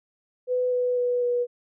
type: tone with pitch steps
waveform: sine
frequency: 500 / 495.4 / 490.8 / 486.3 Hz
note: B4 / B4 / B4 / B4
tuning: +21 / +5 / -11 / -27 cents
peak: -21 dBFS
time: 0.47-1.47 s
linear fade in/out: 50 ms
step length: 250 ms
effects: none